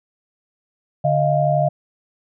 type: tone cluster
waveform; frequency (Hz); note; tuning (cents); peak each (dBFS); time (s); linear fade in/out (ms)
sine; 145.2 / 621 / 693; D3 / D#5 / F5; -19 / -3 / -14; -19; 1.04-1.69; 10
effects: none